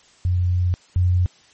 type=tone pair in turn; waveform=sine; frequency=89.6 / 90.12 Hz; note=F2 / F#2; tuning=+45 / -45 cents; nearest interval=unison; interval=10 cents; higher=second; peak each=-16 / -14 dBFS; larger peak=second; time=0.25-0.74 / 0.96-1.26 s; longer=first; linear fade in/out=0 ms; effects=white hiss -53 dBFS RMS until 1.53 s + MP3 32 kbps